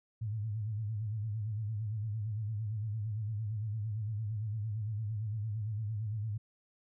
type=tone with vibrato; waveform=sine; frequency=107.4 Hz; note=A2; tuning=41 cents flat; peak=-33 dBFS; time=0.21-6.38 s; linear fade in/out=10 ms; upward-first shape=sine; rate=8.8 Hz; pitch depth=100 cents each way; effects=none